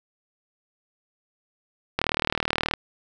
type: click train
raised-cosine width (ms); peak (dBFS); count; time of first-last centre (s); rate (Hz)
0.3; -6; 30; 1.99-2.737; 38.8
effects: none